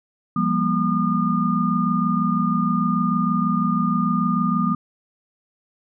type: tone cluster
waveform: sine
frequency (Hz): 173.4 / 199.8 / 239 / 1215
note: F3 / G3 / A#3 / D#6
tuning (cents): -12 / +33 / +43 / -42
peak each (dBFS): -23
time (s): 0.36-4.75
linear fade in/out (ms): 5
effects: none